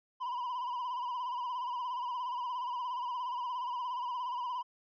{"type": "tone with vibrato", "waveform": "triangle", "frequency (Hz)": 987.8, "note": "B5", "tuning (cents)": 0, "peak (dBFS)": -32, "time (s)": [0.2, 4.63], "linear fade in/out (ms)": 20, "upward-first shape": "sine", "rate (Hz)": 17, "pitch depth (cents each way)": 73, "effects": ["resampled to 11025 Hz"]}